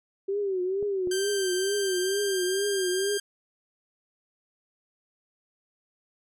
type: tone with vibrato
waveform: sine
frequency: 385.2 Hz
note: G4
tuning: 30 cents flat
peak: -25 dBFS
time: 0.28-3.18 s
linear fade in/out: 10 ms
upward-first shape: triangle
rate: 2.2 Hz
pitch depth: 130 cents each way
type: clicks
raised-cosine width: 2 ms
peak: -28 / -28 dBFS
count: 2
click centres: 0.827 / 1.073 s
type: tone with pitch glide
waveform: 10% pulse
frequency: 1568 to 1596.3 Hz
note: G6 to G6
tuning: 0 to +31 cents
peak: -21 dBFS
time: 1.11-3.2 s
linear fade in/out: 5 ms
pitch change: +31 cents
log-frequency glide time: 1.66-2.68 s
effects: none